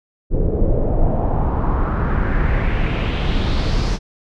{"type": "noise with low-pass filter sweep", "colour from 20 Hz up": "brown", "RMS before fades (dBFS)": -17, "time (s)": [0.3, 3.99], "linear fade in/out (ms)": 50, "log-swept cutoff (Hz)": [400, 5600], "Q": 2.6, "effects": []}